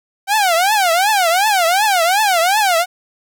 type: tone with vibrato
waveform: sawtooth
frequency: 757 Hz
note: F#5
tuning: 39 cents sharp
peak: -8 dBFS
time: 0.27-2.86 s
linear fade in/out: 50 ms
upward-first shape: triangle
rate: 2.7 Hz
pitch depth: 280 cents each way
effects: none